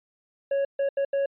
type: tone bursts at uneven times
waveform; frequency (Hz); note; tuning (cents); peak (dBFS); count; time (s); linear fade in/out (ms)
triangle; 554.4; C#5; 0; -20; 4; 0.51-0.65 / 0.79-0.89 / 0.97-1.05 / 1.13-1.26; 5
effects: resampled to 8000 Hz